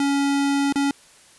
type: tone with dropouts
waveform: square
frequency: 280.2 Hz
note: C#4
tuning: 19 cents sharp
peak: -19 dBFS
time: 0-0.91 s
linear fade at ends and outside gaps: 2 ms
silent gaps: 0.725-0.757 s
effects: white hiss -51 dBFS RMS until 1.38 s + resampled to 24000 Hz